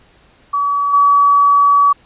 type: tone with level steps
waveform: sine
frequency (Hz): 1140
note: C#6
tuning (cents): +48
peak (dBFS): -13 / -7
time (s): 0.53-1.93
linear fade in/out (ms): 10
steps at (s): 0.93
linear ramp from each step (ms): 10
effects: pink hiss -50 dBFS RMS until 2.05 s + resampled to 8000 Hz

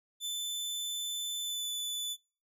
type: tone with pitch glide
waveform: sawtooth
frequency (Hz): 3520 to 3486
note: A7 to A7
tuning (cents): 0 to -17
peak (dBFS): -31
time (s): 0.2-2.17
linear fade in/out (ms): 50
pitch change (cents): -17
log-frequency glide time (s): 1.41-1.69
effects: noise-tail reverb RT60 0.4 s tail -26 dB re dry

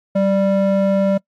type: ring-modulated tone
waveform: triangle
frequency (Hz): 392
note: G4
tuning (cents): 0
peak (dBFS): -8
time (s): 0.15-1.18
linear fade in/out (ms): 10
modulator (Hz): 198
effects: noise-tail reverb RT60 0.1 s tail -24 dB re dry + AAC 64 kbps

